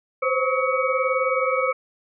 sine tone cluster, 513 / 532 / 1120 / 1281 / 2251 Hz, C5 / C5 / C#6 / E6 / C#7, -34 / +29 / +18 / -50 / +26 cents, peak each -24 / -25 / -30 / -25 / -27 dBFS, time 0.22-1.73 s, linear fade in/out 10 ms, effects none

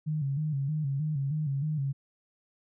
sine tone with vibrato, 145.6 Hz, D3, 15 cents flat, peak -27 dBFS, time 0.06-1.93 s, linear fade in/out 20 ms, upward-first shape square, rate 3.2 Hz, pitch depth 96 cents each way, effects none

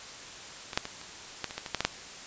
clicks, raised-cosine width 0.2 ms, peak -19 / -7 / -18 / -27 / -13 / -21 / -16 / -19 / -10 / -10 / -6 dBFS, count 11, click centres 0.732 / 0.775 / 0.854 / 1.014 / 1.443 / 1.509 / 1.58 / 1.662 / 1.747 / 1.806 / 1.85 s, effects white hiss -44 dBFS RMS until 2.26 s + resampled to 16000 Hz

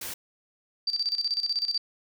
white noise, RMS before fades -36 dBFS, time 0.01-0.14 s, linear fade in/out 5 ms
sine tone with tremolo, 4661 Hz, D8, 14 cents flat, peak -23 dBFS, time 0.87-1.78 s, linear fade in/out 5 ms, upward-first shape square, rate 16 Hz, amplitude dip 75%
effects none

